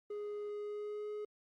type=tone with pitch glide; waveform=triangle; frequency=415.3 to 420.4 Hz; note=G#4 to G#4; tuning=0 to +21 cents; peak=-37 dBFS; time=0.1-1.25 s; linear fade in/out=5 ms; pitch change=+21 cents; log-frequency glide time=0.6-1.1 s; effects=Opus 32 kbps